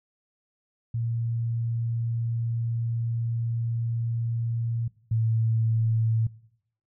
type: tone pair in turn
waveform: sine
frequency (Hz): 116 / 112.63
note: A#2 / A2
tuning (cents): -8 / +41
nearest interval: minor second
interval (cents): 51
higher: first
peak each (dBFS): -25 / -21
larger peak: second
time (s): 0.94-4.88 / 5.11-6.27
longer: first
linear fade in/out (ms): 5
effects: noise-tail reverb RT60 0.7 s tail -21 dB re dry